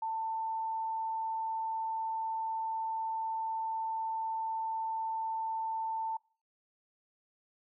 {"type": "tone", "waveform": "sine", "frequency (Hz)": 892, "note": "A5", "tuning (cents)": 23, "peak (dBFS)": -32, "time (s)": [0.02, 6.17], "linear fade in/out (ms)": 5, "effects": ["noise-tail reverb RT60 0.5 s tail -26 dB re dry"]}